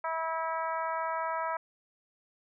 harmonic tone, 324.6 Hz, E4, 27 cents flat, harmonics 2 / 3 / 4 / 5 / 6 / 7, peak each -36 / -33 / -36 / -42 / -46 / -48 dBFS, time 0.04-1.57 s, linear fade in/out 5 ms, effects none

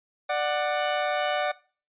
sawtooth tone pair together, 592.5 / 740 Hz, D5 / F#5, +15 / 0 cents, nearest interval major third, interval 385 cents, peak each -23 dBFS, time 0.29-1.52 s, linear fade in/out 10 ms, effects noise-tail reverb RT60 0.4 s tail -21 dB re dry + resampled to 8000 Hz

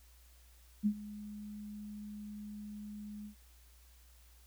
sine tone with ADSR envelope, 208.6 Hz, G#3, 8 cents sharp, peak -25 dBFS, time 0.83-3.35 s, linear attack 32 ms, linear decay 71 ms, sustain -18 dB, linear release 97 ms, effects added 60 Hz sine -59 dBFS peak until 4.46 s + white hiss -66 dBFS RMS until 4.46 s

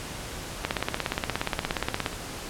two click trains, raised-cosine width 0.3 ms, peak -9 / -22 dBFS, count 25 / 10, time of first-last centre 0.65-2.062 / 0.64-2.13 s, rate 17 / 6.04 Hz, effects pink hiss -37 dBFS RMS until 2.49 s + low-pass 11000 Hz 12 dB/octave

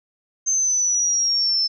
sine exponential sweep, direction down, 6300 to 5274 Hz, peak -17 dBFS, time 0.46-1.68 s, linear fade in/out 20 ms, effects none

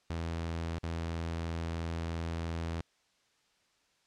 sawtooth tone with dropouts, 83 Hz, E2, 12 cents sharp, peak -30 dBFS, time 0.1-2.81 s, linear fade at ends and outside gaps 0 ms, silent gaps 0.785-0.833 s, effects white hiss -71 dBFS RMS until 4.06 s + low-pass 6000 Hz 12 dB/octave

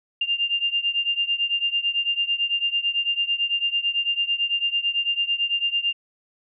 sine beating tone pair, 2794 / 2803 Hz, F7 / F7, 0 / +6 cents, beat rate 9 Hz, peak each -23 / -25 dBFS, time 0.21-5.93 s, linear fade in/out 5 ms, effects none

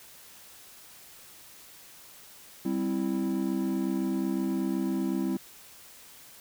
triangle chord, C major, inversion second, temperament equal, 196 / 261.6 / 329.6 Hz, G3 / C4 / E4, 0 / 0 / 0 cents, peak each -29 dBFS, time 2.65-5.37 s, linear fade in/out 5 ms, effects white hiss -51 dBFS RMS until 6.4 s

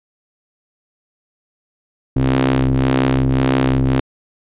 sawtooth ring-modulated tone, 65.7 Hz, C2, 8 cents sharp, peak -6 dBFS, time 2.16-4 s, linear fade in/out 5 ms, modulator 198 Hz, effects resampled to 8000 Hz

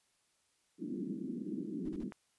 white band-pass noise, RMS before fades -40 dBFS, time 0.78-2.12 s, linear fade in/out 50 ms, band 180 to 330 Hz, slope 48 dB/octave
brown noise bursts, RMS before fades -49 dBFS, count 3, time 1.85-2.037 s, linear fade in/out 5 ms, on 39 ms, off 35 ms
click, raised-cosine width 0.5 ms, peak -32 dBFS, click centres 2.122 s
effects white hiss -75 dBFS RMS until 2.38 s + resampled to 24000 Hz

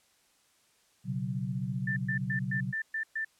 sine chord, B suspended second, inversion none, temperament equal with one note detuned, 123.47 / 138.59 / 187.04 Hz, B2 / C#3 / F#3, 0 / 0 / +19 cents, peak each -35 dBFS, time 1.04-2.74 s, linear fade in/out 50 ms
sine tone bursts, 1776 Hz, A6, 16 cents sharp, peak -30 dBFS, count 7, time 1.87-3.248 s, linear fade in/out 5 ms, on 94 ms, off 120 ms
effects white hiss -67 dBFS RMS until 3.39 s + low-pass 10000 Hz 12 dB/octave

